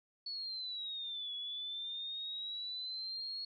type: exponential two-way sweep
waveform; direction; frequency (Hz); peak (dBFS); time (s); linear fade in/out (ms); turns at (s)
sine; down then up; 4435 to 3376 to 4333; -39; 0.26-3.45; 5; 1.34
effects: none

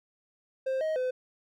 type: tone with pitch steps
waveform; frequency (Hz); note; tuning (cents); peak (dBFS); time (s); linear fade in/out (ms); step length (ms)
triangle; 527 / 629 / 509; C5 / D#5 / C5; +12 / +19 / -48; -25; 0.66-1.11; 10; 150
effects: none

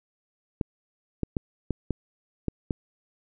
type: clicks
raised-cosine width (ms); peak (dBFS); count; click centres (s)
3; -13; 7; 0.612 / 1.233 / 1.368 / 1.707 / 1.907 / 2.483 / 2.708
effects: none

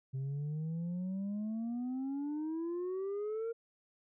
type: exponential sweep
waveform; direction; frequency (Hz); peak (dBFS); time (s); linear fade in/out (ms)
sine; up; 130.81 to 466.2; -32; 0.13-3.53; 20
effects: tanh soft clip ceiling -34 dBFS

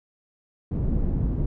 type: low-pass noise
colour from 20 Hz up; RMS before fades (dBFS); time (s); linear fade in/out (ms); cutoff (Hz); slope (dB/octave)
pink; -24; 0.71-1.46; 5; 220; 12
effects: none

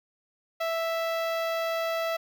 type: tone with notch filter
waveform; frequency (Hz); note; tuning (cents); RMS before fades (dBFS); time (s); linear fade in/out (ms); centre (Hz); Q
sawtooth; 659.3; E5; 0; -29; 0.6-2.17; 10; 8700; 0.53
effects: none

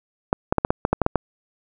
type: clicks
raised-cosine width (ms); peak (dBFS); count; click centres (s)
1; -3; 10; 0.329 / 0.525 / 0.583 / 0.649 / 0.705 / 0.851 / 0.93 / 1.017 / 1.064 / 1.157
effects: none

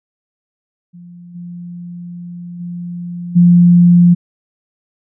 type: tone with level steps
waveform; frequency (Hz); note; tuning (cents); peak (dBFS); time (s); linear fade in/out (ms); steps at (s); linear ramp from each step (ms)
sine; 174.61; F3; 0; -33 / -26 / -22 / -4; 0.93-4.15; 20; 1.34 / 2.59 / 3.35; 20
effects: none

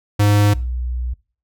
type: tone pair in turn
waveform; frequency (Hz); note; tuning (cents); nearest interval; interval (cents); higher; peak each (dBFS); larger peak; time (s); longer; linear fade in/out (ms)
square / sine; 103.1 / 61.3; G#2 / B1; -12 / -12; major sixth; 900; first; -12 / -20; first; 0.19-0.54 / 0.54-1.14; second; 10
effects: noise-tail reverb RT60 0.4 s tail -23 dB re dry

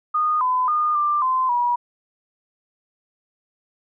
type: tone with pitch steps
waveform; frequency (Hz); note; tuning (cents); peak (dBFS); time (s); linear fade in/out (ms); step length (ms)
sine; 1230 / 1011 / 1220 / 1186 / 1032 / 966; D#6 / B5 / D#6 / D6 / C6 / B5; -20 / +40 / -34 / +17 / -24 / -39; -17; 0.14-1.76; 10; 270
effects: none

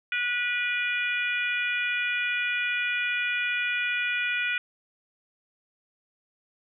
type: harmonic tone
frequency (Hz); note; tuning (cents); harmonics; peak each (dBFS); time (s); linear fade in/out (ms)
487.5; B4; -23; 3 / 4 / 5 / 6 / 7; -29 / -33 / -28 / -37 / -40; 0.12-4.58; 2
effects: none

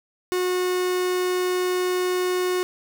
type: tone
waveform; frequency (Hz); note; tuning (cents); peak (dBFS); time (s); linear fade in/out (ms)
45% pulse; 364; F#4; -28; -21; 0.32-2.63; 0
effects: none

